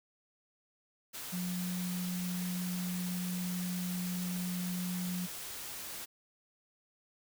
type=tone in noise; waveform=sine; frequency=180 Hz; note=F#3; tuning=47 cents flat; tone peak=-34 dBFS; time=1.32-5.27 s; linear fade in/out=20 ms; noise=white; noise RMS=-43 dBFS; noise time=1.13-6.06 s; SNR=+6 dB; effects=none